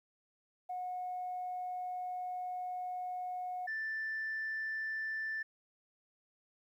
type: tone pair in turn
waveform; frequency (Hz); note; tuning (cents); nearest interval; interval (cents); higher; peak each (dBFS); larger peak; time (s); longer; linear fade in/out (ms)
sine; 728 / 1766.8; F#5 / A6; -28 / +7; octave + minor third; 1535; second; -36 / -34; second; 0.69-3.67 / 3.67-5.43; first; 10
effects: tanh soft clip ceiling -32 dBFS + 12-bit